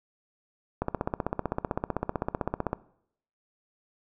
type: click train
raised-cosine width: 1 ms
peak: -13 dBFS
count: 31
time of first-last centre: 0.82-2.731 s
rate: 15.7 Hz
effects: noise-tail reverb RT60 0.7 s tail -20 dB re dry